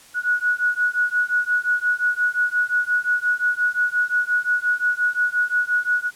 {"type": "beating tone pair", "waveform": "sine", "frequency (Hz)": [1460, 1465.7], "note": ["F#6", "F#6"], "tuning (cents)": [-24, -17], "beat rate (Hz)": 5.7, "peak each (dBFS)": -21, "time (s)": [0.14, 6.11], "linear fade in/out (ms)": 50, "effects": ["white hiss -48 dBFS RMS until 6.15 s", "low-pass 11000 Hz 12 dB/octave"]}